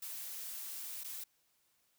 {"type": "noise with dropouts", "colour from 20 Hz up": "blue", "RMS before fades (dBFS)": -44, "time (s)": [0.02, 1.24], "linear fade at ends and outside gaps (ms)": 5, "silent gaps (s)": [1.036, 1.044], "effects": ["white hiss -75 dBFS RMS until 1.98 s"]}